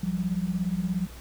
sine beating tone pair, 174.3 / 191.3 Hz, F3 / G3, -3 / -42 cents, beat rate 17 Hz, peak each -28 / -28 dBFS, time 0.03-1.07 s, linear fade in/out 5 ms, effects added 60 Hz sine -43 dBFS peak until 1.2 s + pink hiss -48 dBFS RMS until 1.2 s

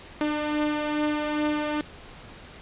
sawtooth beating tone pair, 299.5 / 301.9 Hz, D4 / D4, +34 / +48 cents, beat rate 2.4 Hz, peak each -21 / -28 dBFS, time 0.21-1.81 s, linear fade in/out 0 ms, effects pink hiss -45 dBFS RMS until 2.61 s + resampled to 8000 Hz

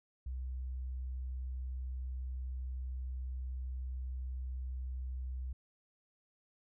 sine tone, 63.8 Hz, C2, 43 cents flat, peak -37 dBFS, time 0.26-5.53 s, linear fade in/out 5 ms, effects none

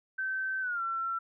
sine tone with pitch glide, 1543 to 1351 Hz, G6 to E6, -28 to +42 cents, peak -30 dBFS, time 0.18-1.19 s, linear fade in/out 10 ms, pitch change -230 cents, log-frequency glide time 0.61-0.82 s, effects none

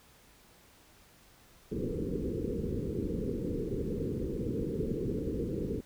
white low-pass noise, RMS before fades -34 dBFS, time 1.71-5.81 s, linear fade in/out 10 ms, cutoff 490 Hz, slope 96 dB/octave, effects pink hiss -60 dBFS RMS until 5.85 s

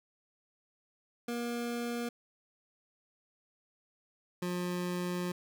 25% pulse tone pair in turn, 237.8 / 178.15 Hz, A#3 / F3, +35 / +35 cents, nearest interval perfect fourth, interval 500 cents, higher first, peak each -30 / -29 dBFS, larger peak second, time 1.28-2.09 / 4.42-5.32 s, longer second, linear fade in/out 5 ms, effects none

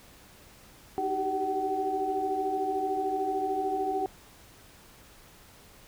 sine tone cluster, 312.2 / 381.5 / 394.9 / 758 Hz, D#4 / G4 / G4 / F#5, +6 / -47 / +13 / +42 cents, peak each -37 / -35 / -33 / -29 dBFS, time 0.98-4.06 s, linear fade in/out 0 ms, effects pink hiss -54 dBFS RMS until 5.87 s

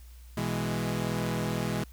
sawtooth chord, E major, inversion second, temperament equal, 123.47 / 164.81 / 207.7 Hz, B2 / E3 / G#3, 0 / 0 / 0 cents, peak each -29 dBFS, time 0.37-1.84 s, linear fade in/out 5 ms, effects added 60 Hz sine -46 dBFS peak until 1.92 s + white hiss -60 dBFS RMS until 1.92 s

